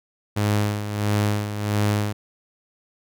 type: tone with tremolo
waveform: sawtooth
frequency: 104.1 Hz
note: G#2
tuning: 5 cents sharp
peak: -14 dBFS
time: 0.36-2.13 s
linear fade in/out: 10 ms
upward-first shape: sine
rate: 1.5 Hz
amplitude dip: 65%
effects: none